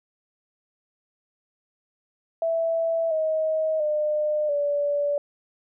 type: tone with pitch steps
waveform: sine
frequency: 659.3 / 631 / 603.9 / 577.9 Hz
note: E5 / D#5 / D5 / D5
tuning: 0 / +24 / +48 / -28 cents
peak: -21 dBFS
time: 2.42-5.18 s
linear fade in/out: 2 ms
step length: 690 ms
effects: none